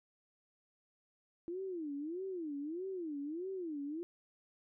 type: tone with vibrato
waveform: sine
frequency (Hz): 329.6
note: E4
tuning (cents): 0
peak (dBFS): -38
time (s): 1.48-4.03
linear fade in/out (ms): 0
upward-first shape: sine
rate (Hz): 1.6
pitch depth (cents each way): 270
effects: none